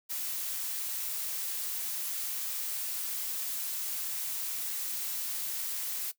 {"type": "noise", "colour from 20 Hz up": "blue", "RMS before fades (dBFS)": -35, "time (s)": [0.09, 6.12], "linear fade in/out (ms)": 20, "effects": ["noise-tail reverb RT60 0.1 s tail -18 dB re dry"]}